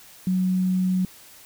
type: tone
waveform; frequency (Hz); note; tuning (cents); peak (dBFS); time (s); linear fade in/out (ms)
sine; 185; F#3; 0; -19; 0.27-1.05; 2
effects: white hiss -48 dBFS RMS until 1.45 s